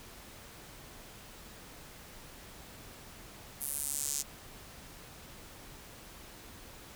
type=tone with high-pass filter sweep; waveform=sawtooth; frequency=142.5 Hz; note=C#3; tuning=48 cents sharp; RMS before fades=-36 dBFS; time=3.6-4.23 s; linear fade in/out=20 ms; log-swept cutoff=11000 to 6700 Hz; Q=2.4; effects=pink hiss -51 dBFS RMS until 6.95 s